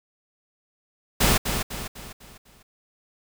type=noise with echo; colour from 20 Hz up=pink; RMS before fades=-19 dBFS; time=1.2-1.38 s; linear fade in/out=10 ms; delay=250 ms; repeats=5; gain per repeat=-7 dB; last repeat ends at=2.63 s; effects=none